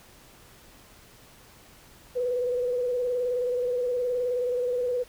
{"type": "tone with vibrato", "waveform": "sine", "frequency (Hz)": 493.9, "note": "B4", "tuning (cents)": 0, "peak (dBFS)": -24, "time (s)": [2.15, 5.04], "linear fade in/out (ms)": 20, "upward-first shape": "square", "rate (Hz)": 19, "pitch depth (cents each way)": 31, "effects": ["pink hiss -53 dBFS RMS until 5.08 s"]}